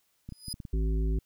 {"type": "tone with exponential growth", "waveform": "25% pulse", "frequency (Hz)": 4978, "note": "D#8", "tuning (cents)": 0, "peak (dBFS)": -27, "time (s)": [0.29, 0.53], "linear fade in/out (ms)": 2, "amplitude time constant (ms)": 51}
{"type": "clicks", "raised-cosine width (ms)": 5, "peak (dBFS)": -28, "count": 6, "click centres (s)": [0.29, 0.323, 0.483, 0.541, 0.602, 0.652]}
{"type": "harmonic tone", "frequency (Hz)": 53.9, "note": "A1", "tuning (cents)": -35, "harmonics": [1, 3, 5, 7], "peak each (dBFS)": [-25, -36, -40, -40], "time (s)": [0.73, 1.19], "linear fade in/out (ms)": 5}
{"effects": ["white hiss -72 dBFS RMS until 1.25 s"]}